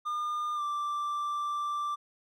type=tone with pitch glide; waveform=triangle; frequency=1209 to 1175.3 Hz; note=D6 to D6; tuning=+50 to +1 cents; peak=-28 dBFS; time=0.05-1.96 s; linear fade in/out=20 ms; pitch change=-49 cents; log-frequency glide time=0.55-0.62 s; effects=none